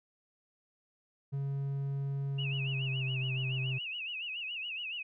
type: tone with pitch glide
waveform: triangle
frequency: 138.59 to 130.06 Hz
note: C#3 to C3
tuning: 0 to -10 cents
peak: -30 dBFS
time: 1.32-3.79 s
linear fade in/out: 20 ms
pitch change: -110 cents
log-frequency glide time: 2.3-3.16 s
type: tone with vibrato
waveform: sine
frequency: 2718 Hz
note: F7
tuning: 48 cents flat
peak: -36 dBFS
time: 2.38-5.03 s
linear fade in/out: 10 ms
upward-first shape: sine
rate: 7.1 Hz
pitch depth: 140 cents each way
effects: none